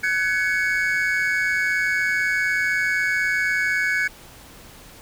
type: tone cluster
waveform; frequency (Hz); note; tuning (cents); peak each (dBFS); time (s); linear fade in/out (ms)
triangle; 1509 / 1685 / 2225; F#6 / G#6 / C#7; +34 / +25 / +6; -22; 0.03-4.08; 10
effects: pink hiss -45 dBFS RMS until 5.01 s